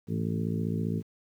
harmonic tone with a mistuned harmonic, 55.1 Hz, A1, 3 cents sharp, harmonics 2 / 3 / 4 / 5 / 6 / 7 / 8, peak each -33 / -31 / -33 / -40 / -42 / -41 / -41 dBFS, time 0.07-1.03 s, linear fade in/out 50 ms, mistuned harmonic 2, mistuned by -79 cents, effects 10-bit

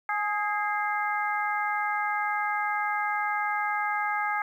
harmonic tone with a mistuned harmonic, 418.3 Hz, G#4, 12 cents sharp, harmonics 2 / 3 / 4 / 5, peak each -29 / -31 / -32 / -33 dBFS, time 0.09-4.42 s, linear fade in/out 2 ms, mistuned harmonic 4, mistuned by -42 cents, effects 10-bit

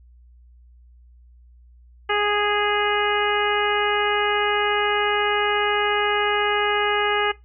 harmonic tone, 414.1 Hz, G#4, 5 cents flat, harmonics 1 / 2 / 3 / 4 / 5 / 6 / 7, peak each -24 / -25 / -26 / -26 / -28 / -32 / -29 dBFS, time 2.09-7.32 s, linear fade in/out 10 ms, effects noise-tail reverb RT60 0.2 s tail -19 dB re dry + added 60 Hz sine -47 dBFS peak until 7.44 s

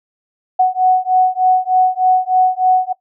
sine beating tone pair, 740 / 743.3 Hz, F#5 / F#5, 0 / +8 cents, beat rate 3.3 Hz, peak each -13 dBFS, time 0.59-2.93 s, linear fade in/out 10 ms, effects noise-tail reverb RT60 0.1 s tail -19 dB re dry

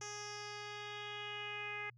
10% pulse tone with low-pass filter sweep, 415.1 Hz, G#4, 1 cent flat, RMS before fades -45 dBFS, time 0.01-1.9 s, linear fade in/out 5 ms, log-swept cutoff 6300 to 2200 Hz, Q 4.5, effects added 120 Hz sine -60 dBFS peak until 1.97 s

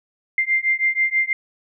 sine beating tone pair, 2093 / 2099.2 Hz, C7 / C7, 0 / +5 cents, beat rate 6.2 Hz, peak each -20 / -20 dBFS, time 0.38-1.33 s, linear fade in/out 2 ms, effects none

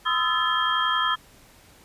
sine tone cluster, 1021 / 1266 / 1337 / 1734 / 3213 Hz, C6 / D#6 / E6 / A6 / G7, -43 / +30 / +24 / -26 / +42 cents, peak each -27 dBFS, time 0.05-1.16 s, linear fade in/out 20 ms, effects pink hiss -53 dBFS RMS until 1.84 s + resampled to 32000 Hz

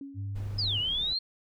sine tone with exponential decay, 277.2 Hz, C#4, in tune, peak -36 dBFS, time 0.01-0.66 s, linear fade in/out 2 ms, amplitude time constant 140 ms
sine tone, 100.2 Hz, G2, 38 cents sharp, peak -32 dBFS, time 0.14-0.83 s, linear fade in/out 50 ms
brown noise, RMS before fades -42 dBFS, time 0.35-1.14 s, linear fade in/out 10 ms
sine exponential two-way sweep, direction down then up, 5180 to 2820 to 4287 Hz, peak -27 dBFS, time 0.58-1.19 s, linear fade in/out 10 ms, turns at 0.78 s
effects none

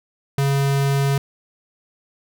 square tone, 138.8 Hz, C#3, 3 cents sharp, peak -17 dBFS, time 0.38-1.18 s, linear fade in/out 2 ms, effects none

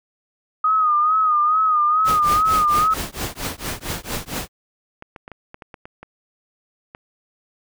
sine tone with vibrato, 1242 Hz, D#6, 3 cents flat, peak -14 dBFS, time 0.64-2.94 s, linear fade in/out 5 ms, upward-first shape sine, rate 2.3 Hz, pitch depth 66 cents each way
pink noise with tremolo, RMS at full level -24 dBFS, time 2.04-4.49 s, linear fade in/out 50 ms, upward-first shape triangle, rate 4.4 Hz, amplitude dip 100%
clicks, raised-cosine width 0.5 ms, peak -22 dBFS, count 11, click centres 4.328 / 5.024 / 5.162 / 5.279 / 5.317 / 5.544 / 5.622 / 5.742 / 5.855 / 6.03 / 6.949 s
effects none

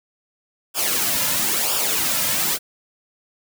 white noise with flanger, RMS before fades -21 dBFS, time 0.74-2.59 s, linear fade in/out 50 ms, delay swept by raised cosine 0.48 to 2.68 ms, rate 1 Hz, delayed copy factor -0.65, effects none

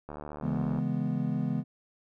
click train, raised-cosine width 1 ms, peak -26 dBFS, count 53, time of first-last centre 0.09-0.788 s, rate 74.5 Hz
triangle chord, C# minor seventh, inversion none, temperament equal, 138.59 / 164.81 / 207.7 / 246.9 Hz, C#3 / E3 / G#3 / B3, 0 / 0 / 0 / 0 cents, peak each -31 dBFS, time 0.41-1.64 s, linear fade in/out 50 ms
effects none

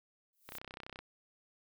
violet noise with exponential growth, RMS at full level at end -44 dBFS, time 0.33-0.58 s, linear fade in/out 0 ms, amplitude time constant 54 ms
click train, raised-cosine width 0.3 ms, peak -29 dBFS, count 17, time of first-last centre 0.49-0.99 s, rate 32 Hz
effects none

